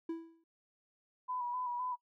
triangle tone with exponential decay, 329.5 Hz, E4, 1 cent flat, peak -31 dBFS, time 0.09-0.44 s, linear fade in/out 5 ms, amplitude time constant 76 ms
sine tone with vibrato, 986 Hz, B5, 3 cents flat, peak -35 dBFS, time 1.28-1.96 s, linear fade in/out 20 ms, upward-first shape square, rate 3.9 Hz, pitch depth 32 cents each way
effects noise-tail reverb RT60 0.1 s tail -23 dB re dry

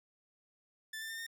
sawtooth tone with pitch steps, 1760 / 1782.5 / 1805.3 / 1828.4 Hz, A6 / A6 / A6 / A#6, 0 / +22 / +44 / -34 cents, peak -37 dBFS, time 0.93-1.266 s, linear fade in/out 5 ms, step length 84 ms, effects none

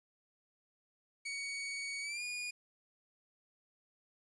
sawtooth tone with pitch glide, 2241 to 2444 Hz, C#7 to D#7, +18 to -32 cents, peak -35 dBFS, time 1.25-2.51 s, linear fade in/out 10 ms, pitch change +150 cents, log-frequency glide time 2.01-2.23 s, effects resampled to 22050 Hz + 11-bit

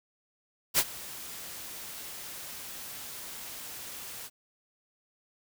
white noise with ADSR envelope, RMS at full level -22 dBFS, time 0.74-4.3 s, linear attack 43 ms, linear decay 53 ms, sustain -20 dB, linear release 46 ms, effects none

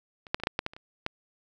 clicks, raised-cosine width 0.3 ms, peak -29 / -8 / -29 / -13 / -9 / -10 / -14 / -30 / -29 / -13 dBFS, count 10, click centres 0.268 / 0.345 / 0.4 / 0.436 / 0.471 / 0.591 / 0.664 / 0.735 / 0.765 / 1.064 s, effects none

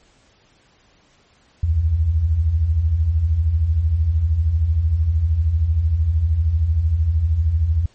sine beating tone pair, 69.6 / 82.6 Hz, C#2 / E2, +8 / +4 cents, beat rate 13 Hz, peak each -23 / -15 dBFS, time 1.63-7.86 s, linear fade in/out 5 ms, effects pink hiss -56 dBFS RMS until 7.94 s + MP3 32 kbps

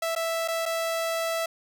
sawtooth tone with dropouts, 659.3 Hz, E5, in tune, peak -22 dBFS, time 0.02-1.46 s, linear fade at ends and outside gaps 5 ms, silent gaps 0.152-0.161 / 0.478-0.483 / 0.656-0.66 s, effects none

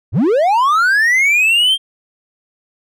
triangle linear sweep, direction up, 69.3 to 3216 Hz, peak -8 dBFS, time 0.12-1.78 s, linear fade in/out 50 ms, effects none

